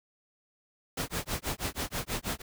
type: noise with tremolo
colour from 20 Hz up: pink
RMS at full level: -31 dBFS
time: 0.97-2.42 s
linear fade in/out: 5 ms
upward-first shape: sine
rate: 6.2 Hz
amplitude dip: 100%
effects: none